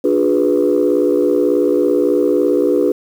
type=chord; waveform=sine; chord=D diminished seventh; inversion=none; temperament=equal with one note detuned; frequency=293.7 / 357.2 / 415.3 / 493.9 Hz; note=D4 / F4 / Ab4 / Cb5; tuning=0 / +39 / 0 / 0 cents; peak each=-16 dBFS; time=0.04-2.92 s; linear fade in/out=5 ms; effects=tanh soft clip ceiling -4 dBFS + 7-bit